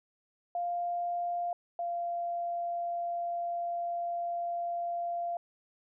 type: tone pair in turn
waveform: sine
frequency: 698.5 / 691.3 Hz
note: F5 / F5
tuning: 0 / -18 cents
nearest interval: unison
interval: 18 cents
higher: first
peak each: -30 / -31 dBFS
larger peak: first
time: 0.55-1.53 / 1.79-5.37 s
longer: second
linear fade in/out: 2 ms
effects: none